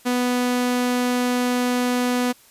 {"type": "tone", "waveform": "sawtooth", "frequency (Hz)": 247.2, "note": "B3", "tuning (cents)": 2, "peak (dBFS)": -15, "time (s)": [0.05, 2.33], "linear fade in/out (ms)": 20, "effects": ["white hiss -52 dBFS RMS until 2.5 s", "resampled to 32000 Hz"]}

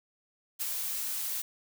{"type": "noise with ADSR envelope", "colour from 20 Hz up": "blue", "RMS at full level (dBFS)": -31, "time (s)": [0.59, 1.42], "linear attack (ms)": 29, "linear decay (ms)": 17, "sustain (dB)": -3, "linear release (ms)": 6, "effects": []}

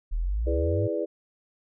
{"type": "exponential sweep", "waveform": "sine", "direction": "up", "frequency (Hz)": [36.71, 110], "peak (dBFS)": -24, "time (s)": [0.11, 0.88], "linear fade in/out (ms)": 20}
{"type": "chord", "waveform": "sine", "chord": "E dominant seventh", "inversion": "none", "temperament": "equal", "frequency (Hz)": [329.6, 415.3, 493.9, 587.3], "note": ["E4", "G#4", "B4", "D5"], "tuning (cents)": [0, 0, 0, 0], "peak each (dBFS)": -31, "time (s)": [0.46, 1.06], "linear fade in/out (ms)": 20}
{"effects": []}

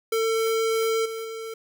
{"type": "tone with level steps", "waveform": "square", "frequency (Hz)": 448.6, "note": "A4", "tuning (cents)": 34, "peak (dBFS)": [-22, -31, -33], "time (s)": [0.12, 1.54], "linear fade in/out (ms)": 5, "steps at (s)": [1.05, 1.24], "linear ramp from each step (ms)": 10, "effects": []}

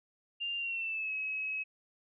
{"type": "tone with pitch glide", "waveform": "sine", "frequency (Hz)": [2794, 2562], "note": ["F7", "E7"], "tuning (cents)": [0, -50], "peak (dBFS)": -33, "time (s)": [0.4, 1.64], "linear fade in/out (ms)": 20, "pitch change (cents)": -150, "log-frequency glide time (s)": [0.57, 1.13], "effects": []}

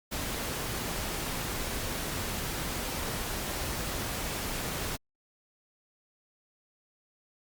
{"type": "noise", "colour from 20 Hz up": "pink", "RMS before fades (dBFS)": -34, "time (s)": [0.11, 4.97], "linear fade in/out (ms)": 20, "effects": ["Opus 48 kbps"]}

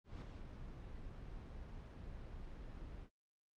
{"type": "noise with ADSR envelope", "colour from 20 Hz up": "brown", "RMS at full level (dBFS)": -45, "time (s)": [0.04, 3.1], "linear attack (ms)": 180, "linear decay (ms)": 4, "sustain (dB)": -5, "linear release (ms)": 80, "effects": ["low-pass 5000 Hz 12 dB/octave", "Opus 48 kbps"]}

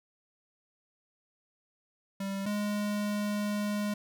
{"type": "tone pair in turn", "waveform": "square", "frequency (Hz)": [196, 207.2], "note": ["G3", "G#3"], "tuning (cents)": [0, -4], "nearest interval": "minor second", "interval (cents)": 96, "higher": "second", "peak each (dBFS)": [-33, -30], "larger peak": "second", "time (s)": [[2.2, 2.46], [2.46, 3.94]], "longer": "second", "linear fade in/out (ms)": 5, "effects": []}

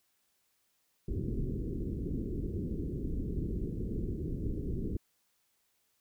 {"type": "low-pass noise", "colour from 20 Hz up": "pink", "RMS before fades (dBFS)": -35, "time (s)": [1.08, 4.97], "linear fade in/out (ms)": 5, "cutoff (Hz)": 410, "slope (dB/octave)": 48, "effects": ["white hiss -75 dBFS RMS until 6 s"]}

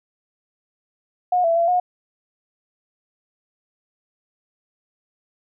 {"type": "tone with pitch steps", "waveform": "sine", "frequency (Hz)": [722, 667, 678, 721], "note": ["F#5", "E5", "E5", "F#5"], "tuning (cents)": [-43, 20, 49, -45], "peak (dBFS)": -15, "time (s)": [1.32, 1.8], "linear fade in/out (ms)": 5, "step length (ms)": 120, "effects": []}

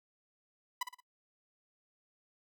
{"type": "tone with echo", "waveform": "sawtooth", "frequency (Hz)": 993, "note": "B5", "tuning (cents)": 9, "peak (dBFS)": -28, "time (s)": [0.81, 0.83], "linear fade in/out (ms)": 5, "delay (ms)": 58, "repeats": 3, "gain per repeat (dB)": -8, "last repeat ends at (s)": 1.004, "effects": ["noise-tail reverb RT60 0.1 s tail -21 dB re dry"]}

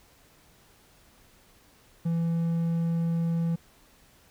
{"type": "tone", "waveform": "triangle", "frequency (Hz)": 167, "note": "E3", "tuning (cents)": 23, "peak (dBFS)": -22, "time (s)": [2.05, 3.56], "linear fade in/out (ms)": 10, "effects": ["pink hiss -59 dBFS RMS until 4.3 s"]}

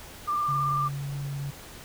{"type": "tone with vibrato", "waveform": "sine", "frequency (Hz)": 1189, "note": "D6", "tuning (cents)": 21, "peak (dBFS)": -24, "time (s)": [0.27, 0.89], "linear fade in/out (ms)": 20, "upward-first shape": "sine", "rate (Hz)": 18, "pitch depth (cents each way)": 24}
{"type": "tone", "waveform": "sine", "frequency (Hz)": 140.4, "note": "C#3", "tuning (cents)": 22, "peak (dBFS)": -30, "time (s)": [0.48, 1.51], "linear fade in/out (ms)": 10}
{"effects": ["pink hiss -45 dBFS RMS until 1.84 s"]}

